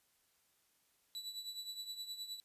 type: tone with tremolo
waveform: 40% pulse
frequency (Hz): 3951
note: B7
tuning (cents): 0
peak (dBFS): -39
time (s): 1.15-2.4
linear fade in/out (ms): 0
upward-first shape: triangle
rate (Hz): 9.6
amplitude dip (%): 75
effects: white hiss -75 dBFS RMS until 2.44 s + resampled to 32000 Hz